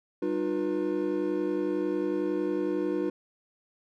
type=tone cluster; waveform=triangle; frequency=195.4 / 305.4 / 356.4 / 485.3 Hz; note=G3 / D#4 / F4 / B4; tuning=-5 / -32 / +35 / -30 cents; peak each=-36 / -28 / -28 / -32 dBFS; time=0.22-3.1 s; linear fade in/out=5 ms; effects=none